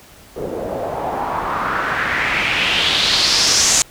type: noise with low-pass filter sweep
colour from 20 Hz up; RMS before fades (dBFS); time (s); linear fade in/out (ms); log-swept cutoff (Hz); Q
white; -18; 0.36-3.82; 0; 440 to 7200; 3.2
effects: pink hiss -44 dBFS RMS until 3.9 s